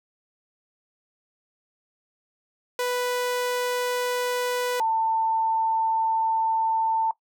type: tone pair in turn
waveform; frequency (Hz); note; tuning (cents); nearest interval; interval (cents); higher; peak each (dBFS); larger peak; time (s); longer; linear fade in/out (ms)
sawtooth / sine; 493.9 / 893.9; B4 / A5; 0 / +27; minor seventh; 1027; second; -20; neither; 2.79-4.8 / 4.8-7.11; second; 2
effects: noise-tail reverb RT60 0.1 s tail -19 dB re dry